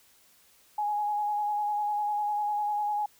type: tone with vibrato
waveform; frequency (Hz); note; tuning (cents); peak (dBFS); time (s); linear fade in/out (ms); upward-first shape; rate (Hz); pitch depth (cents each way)
sine; 833; G#5; +5; -26; 0.78-3.06; 5; square; 10; 20
effects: white hiss -61 dBFS RMS until 3.19 s